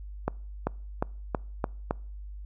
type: accelerating click train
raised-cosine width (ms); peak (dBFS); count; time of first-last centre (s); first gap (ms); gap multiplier
1; -12; 6; 0.28-1.909; 390; 0.91
effects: noise-tail reverb RT60 0.5 s tail -26 dB re dry + added 50 Hz sine -38 dBFS peak until 2.45 s